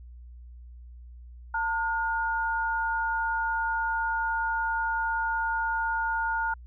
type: tone pair together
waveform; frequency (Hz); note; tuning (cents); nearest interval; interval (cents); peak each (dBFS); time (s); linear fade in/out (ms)
sine; 902.7 / 1433; A5 / F6; +44 / +44; minor sixth; 800; -28; 1.54-6.54; 5
effects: added 60 Hz sine -43 dBFS peak until 6.66 s